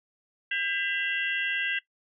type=tone cluster; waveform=sine; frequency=1602 / 1996 / 2717 / 2888 / 3256 Hz; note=G6 / B6 / F7 / F#7 / G#7; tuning=+37 / +18 / -48 / -43 / -35 cents; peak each=-31 / -32 / -32 / -39 / -39 dBFS; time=0.51-1.79 s; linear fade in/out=5 ms; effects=noise-tail reverb RT60 0.1 s tail -17 dB re dry